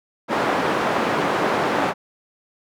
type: band-pass noise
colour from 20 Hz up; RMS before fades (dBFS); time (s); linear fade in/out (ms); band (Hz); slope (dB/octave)
white; -21; 0.28-1.94; 50; 190 to 1100; 12
effects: none